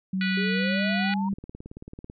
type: tone with pitch glide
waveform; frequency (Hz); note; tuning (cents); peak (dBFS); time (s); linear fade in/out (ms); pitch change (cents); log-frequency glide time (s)
sine; 188.8 to 196.82; F#3 to G3; +35 to +7; -24; 0.13-1.34; 5; +72; 0.56-0.74
type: harmonic tone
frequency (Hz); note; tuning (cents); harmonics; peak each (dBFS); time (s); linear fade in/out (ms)
490.3; B4; -13; 3 / 4 / 5 / 6 / 7 / 8 / 9; -31 / -33 / -33 / -38 / -40 / -40 / -39; 0.21-1.14; 2
type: exponential sweep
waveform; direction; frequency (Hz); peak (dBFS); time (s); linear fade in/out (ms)
sine; up; 392 to 952; -31; 0.37-1.29; 5
type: click train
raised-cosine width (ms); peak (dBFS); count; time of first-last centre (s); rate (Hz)
3; -27; 15; 1.33-2.099; 18.2
effects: none